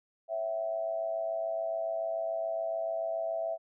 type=tone with amplitude modulation; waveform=sine; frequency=659.3 Hz; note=E5; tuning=in tune; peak=-27 dBFS; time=0.28-3.58 s; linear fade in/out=50 ms; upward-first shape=sine; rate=107 Hz; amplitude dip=70%; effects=none